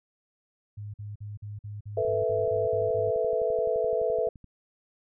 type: tone bursts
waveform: sine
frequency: 103.83 Hz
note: G#2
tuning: in tune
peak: -35 dBFS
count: 11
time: 0.77-3.11 s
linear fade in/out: 10 ms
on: 170 ms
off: 47 ms
type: chord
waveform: sine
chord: A suspended second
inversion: none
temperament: equal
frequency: 440 / 493.9 / 659.3 Hz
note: A4 / B4 / E5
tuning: 0 / 0 / 0 cents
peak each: -28 dBFS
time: 1.97-4.29 s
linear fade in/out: 5 ms
type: click train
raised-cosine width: 5 ms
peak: -36 dBFS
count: 29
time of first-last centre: 2.05-4.443 s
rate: 11.7 Hz
effects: none